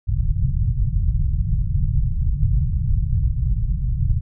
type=low-pass noise; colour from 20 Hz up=pink; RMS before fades=-19 dBFS; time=0.07-4.21 s; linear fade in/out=20 ms; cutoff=150 Hz; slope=48 dB/octave; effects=none